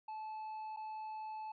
triangle tone with dropouts, 868 Hz, A5, 24 cents flat, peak -40 dBFS, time 0.08-1.52 s, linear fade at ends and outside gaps 5 ms, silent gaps 0.764-0.77 s, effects resampled to 11025 Hz

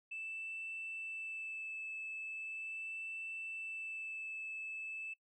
sine tone with vibrato, 2637 Hz, E7, in tune, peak -40 dBFS, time 0.11-5.14 s, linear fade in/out 10 ms, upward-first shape sine, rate 0.39 Hz, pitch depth 13 cents each way, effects noise-tail reverb RT60 0.1 s tail -23 dB re dry + tanh soft clip ceiling -37 dBFS

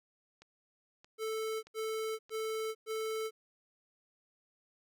click train, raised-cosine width 0.2 ms, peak -38 dBFS, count 4, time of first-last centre 0.42-2.295 s, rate 1.6 Hz
square tone bursts, 440 Hz, A4, in tune, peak -35 dBFS, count 4, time 1.18-3.31 s, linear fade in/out 50 ms, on 450 ms, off 110 ms
effects none

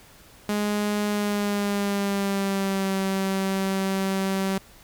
sawtooth tone with pitch glide, 207.7 to 192.67 Hz, G#3 to G3, 0 to -30 cents, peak -19 dBFS, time 0.49-4.58 s, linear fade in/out 2 ms, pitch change -130 cents, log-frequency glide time 1.07-2.94 s, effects pink hiss -51 dBFS RMS until 4.83 s

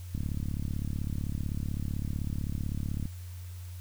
click train, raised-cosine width 5 ms, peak -21 dBFS, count 105, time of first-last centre 0.15-3.055 s, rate 35.8 Hz, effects added 89 Hz sine -39 dBFS peak until 3.8 s + white hiss -55 dBFS RMS until 3.8 s

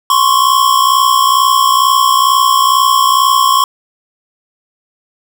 square tone pair together, 1046.5 / 1108.7 Hz, C6 / C#6, 0 / 0 cents, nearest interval minor second, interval 100 cents, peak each -11 dBFS, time 0.1-3.64 s, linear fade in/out 2 ms, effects none

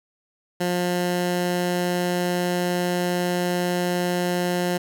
15% pulse tone, 177.6 Hz, F3, 29 cents sharp, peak -15 dBFS, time 0.6-4.78 s, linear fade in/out 10 ms, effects none

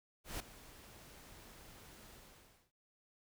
pink noise with ADSR envelope, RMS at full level -41 dBFS, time 0.24-2.72 s, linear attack 160 ms, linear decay 4 ms, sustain -16 dB, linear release 600 ms, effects none

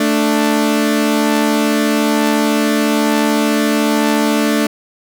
sawtooth tone pair together, 220.6 / 294.5 Hz, A3 / D4, +5 / +5 cents, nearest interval perfect fourth, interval 500 cents, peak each -11 dBFS, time 0-4.67 s, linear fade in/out 5 ms, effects none

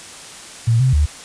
sine tone with pitch steps, 115.3 / 130 / 74.1 Hz, A#2 / C3 / D2, -19 / -11 / +16 cents, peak -11 dBFS, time 0.67-1.06 s, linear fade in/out 10 ms, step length 130 ms, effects white hiss -36 dBFS RMS until 1.24 s + resampled to 22050 Hz

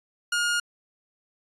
sawtooth tone, 1425 Hz, F6, 34 cents sharp, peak -19 dBFS, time 0.32-0.6 s, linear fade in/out 5 ms, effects resampled to 24000 Hz

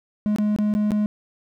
triangle tone with dropouts, 210 Hz, G#3, 19 cents sharp, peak -16 dBFS, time 0.26-1.06 s, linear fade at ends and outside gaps 0 ms, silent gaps 0.361-0.385 / 0.562-0.587 / 0.739-0.75 / 0.907-0.918 s, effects none

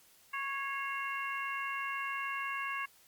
harmonic tone with a mistuned harmonic, 552 Hz, C#5, 7 cents flat, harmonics 2 / 3 / 4 / 5, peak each -38 / -40 / -41 / -42 dBFS, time 0.33-2.86 s, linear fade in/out 10 ms, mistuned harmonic 4, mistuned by -37 cents, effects white hiss -63 dBFS RMS until 3.07 s + Opus 48 kbps

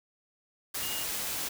sine tone in noise, 2849 Hz, F7, 34 cents sharp, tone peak -38 dBFS, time 0.82-1.04 s, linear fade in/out 10 ms, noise white, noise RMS -34 dBFS, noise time 0.74-1.49 s, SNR -7 dB, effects none

